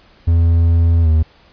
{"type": "tone with pitch glide", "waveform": "triangle", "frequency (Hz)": [83.8, 79.1], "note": ["E2", "D#2"], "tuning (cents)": [29, 29], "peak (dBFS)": -7, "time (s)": [0.27, 1.23], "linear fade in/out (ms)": 10, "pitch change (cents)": -100, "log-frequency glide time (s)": [1.02, 1.08], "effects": ["pink hiss -49 dBFS RMS until 1.52 s", "resampled to 11025 Hz"]}